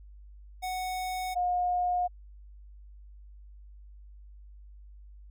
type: tone pair in turn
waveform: square / sine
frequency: 740 / 716.9 Hz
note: F#5 / F5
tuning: 0 / +45 cents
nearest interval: minor second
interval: 55 cents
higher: first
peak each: -32 / -25 dBFS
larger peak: second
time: 0.62-1.35 / 1.35-2.08 s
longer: neither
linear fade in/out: 20 ms
effects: added 50 Hz sine -47 dBFS peak until 5.3 s